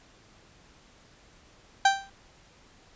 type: tone with exponential decay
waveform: 30% pulse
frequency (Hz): 784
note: G5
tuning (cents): 0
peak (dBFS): -12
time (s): 1.85-2.1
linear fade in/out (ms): 5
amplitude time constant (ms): 53
effects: pink hiss -57 dBFS RMS until 2.95 s + resampled to 16000 Hz